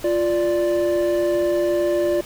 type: tone pair together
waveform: triangle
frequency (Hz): 348.5 / 587.3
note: F4 / D5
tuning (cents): -4 / 0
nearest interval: major sixth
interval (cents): 904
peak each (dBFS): -18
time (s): 0.04-2.21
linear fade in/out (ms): 5
effects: pink hiss -39 dBFS RMS until 2.25 s